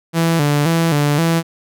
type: tone with vibrato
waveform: sawtooth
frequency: 155.56 Hz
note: D#3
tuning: in tune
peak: -9 dBFS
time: 0.13-1.43 s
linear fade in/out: 50 ms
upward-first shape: square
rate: 1.9 Hz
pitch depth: 110 cents each way
effects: none